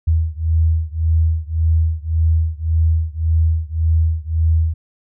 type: beating tone pair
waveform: sine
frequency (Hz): 80 / 81.8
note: D#2 / E2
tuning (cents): +49 / -13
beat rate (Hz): 1.8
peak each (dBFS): -16 / -17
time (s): 0.07-4.74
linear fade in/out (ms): 10
effects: none